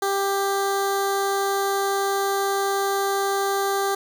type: tone with notch filter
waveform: 15% pulse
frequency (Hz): 394.5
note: G4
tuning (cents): +11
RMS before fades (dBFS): -23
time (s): 0.02-3.95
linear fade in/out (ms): 5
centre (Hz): 2500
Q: 1.1
effects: none